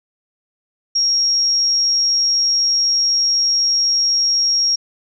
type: tone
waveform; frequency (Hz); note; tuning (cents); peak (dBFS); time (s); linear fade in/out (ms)
sine; 5588; F8; 0; -13; 0.95-4.76; 10
effects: none